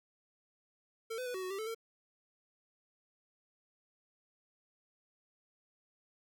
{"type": "tone with pitch steps", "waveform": "square", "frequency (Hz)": [451.6, 505, 493.1, 375.3, 369.7, 391.5, 437.5, 453.3], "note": ["A4", "B4", "B4", "F#4", "F#4", "G4", "A4", "A#4"], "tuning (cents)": [45, 39, -3, 25, -1, -2, -10, -48], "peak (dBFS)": -38, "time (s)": [1.1, 1.748], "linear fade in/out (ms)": 10, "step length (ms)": 81, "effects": []}